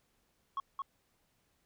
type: tone with echo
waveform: sine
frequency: 1100 Hz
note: C#6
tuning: 14 cents flat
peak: -30 dBFS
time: 0.57-0.6 s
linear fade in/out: 2 ms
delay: 220 ms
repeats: 1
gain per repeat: -3 dB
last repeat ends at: 0.82 s
effects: tanh soft clip ceiling -32 dBFS + pink hiss -75 dBFS RMS until 1.65 s